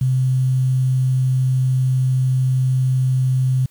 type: tone with quantisation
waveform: sine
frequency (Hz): 129.5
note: C3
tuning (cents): -17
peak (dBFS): -14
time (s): 0.01-3.66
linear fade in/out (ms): 5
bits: 7
effects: white hiss -58 dBFS RMS until 3.7 s